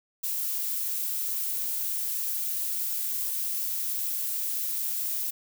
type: noise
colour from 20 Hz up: violet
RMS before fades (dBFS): -30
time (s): 0.23-5.31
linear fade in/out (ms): 10
effects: none